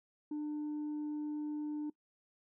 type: tone with tanh clipping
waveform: sine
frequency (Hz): 299.3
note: D4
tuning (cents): +33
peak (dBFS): -36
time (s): 0.31-1.9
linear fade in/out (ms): 5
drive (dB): 1
effects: noise-tail reverb RT60 0.1 s tail -22 dB re dry